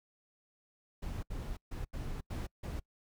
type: noise bursts at uneven times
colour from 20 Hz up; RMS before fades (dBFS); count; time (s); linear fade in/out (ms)
brown; -39; 6; 1.02-1.23 / 1.3-1.57 / 1.71-1.85 / 1.93-2.21 / 2.3-2.47 / 2.63-2.8; 10
effects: noise-tail reverb RT60 0.1 s tail -26 dB re dry